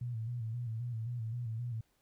sine tone with vibrato, 116.54 Hz, A#2, in tune, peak -35 dBFS, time 0.01-1.81 s, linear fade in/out 5 ms, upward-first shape square, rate 3.8 Hz, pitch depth 72 cents each way, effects pink hiss -75 dBFS RMS until 2.01 s

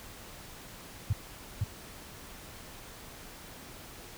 sine tone with echo, 102.5 Hz, G#2, 22 cents flat, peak -23 dBFS, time 1.1-1.13 s, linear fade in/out 5 ms, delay 510 ms, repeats 1, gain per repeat -2 dB, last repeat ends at 1.64 s, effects pink hiss -48 dBFS RMS until 4.17 s

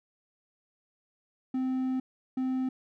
triangle tone bursts at uneven times, 259.1 Hz, C4, 17 cents flat, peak -25 dBFS, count 2, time 1.54-2 / 2.37-2.69 s, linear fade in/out 5 ms, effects none

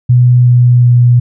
sine tone with pitch steps, 123.47 / 122.62 / 121.77 Hz, B2 / B2 / B2, 0 / -12 / -24 cents, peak -3 dBFS, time 0.09-1.2 s, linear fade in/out 10 ms, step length 370 ms, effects none

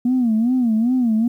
sine tone with vibrato, 236.8 Hz, A#3, 27 cents sharp, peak -13 dBFS, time 0.05-1.28 s, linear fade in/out 5 ms, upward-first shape sine, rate 2.5 Hz, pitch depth 150 cents each way, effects tanh soft clip ceiling -11 dBFS + 9-bit

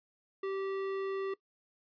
sine tone with tanh clipping, 388.3 Hz, G4, 16 cents flat, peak -35 dBFS, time 0.43-1.34 s, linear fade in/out 5 ms, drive 15 dB, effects noise-tail reverb RT60 0.1 s tail -20 dB re dry + resampled to 11025 Hz

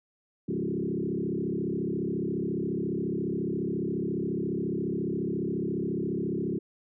sine tone with frequency modulation, 273 Hz, C#4, 26 cents flat, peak -27 dBFS, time 0.48-6.59 s, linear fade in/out 10 ms, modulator 34.4 Hz, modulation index 3.6, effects none

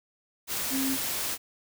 sine tone in noise, 267.6 Hz, C4, 39 cents sharp, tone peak -27 dBFS, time 0.7-0.98 s, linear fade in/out 50 ms, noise white, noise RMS -31 dBFS, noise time 0.47-1.38 s, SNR +1 dB, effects none

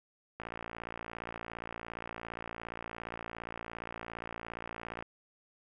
click train, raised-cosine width 0.5 ms, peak -25 dBFS, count 266, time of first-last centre 0.4-5.025 s, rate 57.3 Hz, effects none

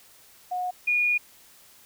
sine tone pair in turn, 726 / 2442 Hz, F#5 / D#7, -33 / -33 cents, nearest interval octave + major sixth, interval 2100 cents, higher second, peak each -26 / -20 dBFS, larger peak second, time 0.51-0.71 / 0.87-1.18 s, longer second, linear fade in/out 10 ms, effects white hiss -54 dBFS RMS until 1.85 s

